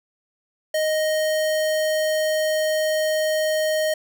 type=tone; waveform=square; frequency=622.3 Hz; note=D#5; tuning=in tune; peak=-20 dBFS; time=0.74-3.94 s; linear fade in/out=5 ms; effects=none